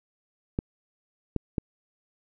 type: clicks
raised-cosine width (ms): 3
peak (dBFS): -13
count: 3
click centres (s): 0.589 / 1.363 / 1.582
effects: none